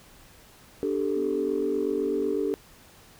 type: chord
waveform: sine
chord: D suspended fourth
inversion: none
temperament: equal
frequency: 293.7 / 392 / 440 Hz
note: D4 / G4 / A4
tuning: 0 / 0 / 0 cents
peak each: -29 / -27 / -28 dBFS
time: 0.83-2.54 s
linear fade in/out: 0 ms
type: tone with pitch glide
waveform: sine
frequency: 250 to 247.6 Hz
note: B3 to B3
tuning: +21 to +5 cents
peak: -34 dBFS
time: 1.15-2.34 s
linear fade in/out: 20 ms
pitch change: -16 cents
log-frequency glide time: 1.41-1.94 s
effects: tanh soft clip ceiling -16 dBFS + pink hiss -53 dBFS RMS until 3.19 s